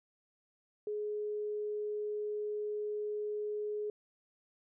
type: tone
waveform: sine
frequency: 420 Hz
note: G#4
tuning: 19 cents sharp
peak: -34 dBFS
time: 0.87-3.9 s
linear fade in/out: 2 ms
effects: none